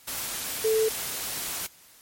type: tone in noise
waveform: sine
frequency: 440 Hz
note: A4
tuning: in tune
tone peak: -20 dBFS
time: 0.64-0.89 s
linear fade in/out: 10 ms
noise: white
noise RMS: -32 dBFS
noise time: 0.07-1.67 s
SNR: +9 dB
effects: white hiss -54 dBFS RMS until 2.01 s + MP3 64 kbps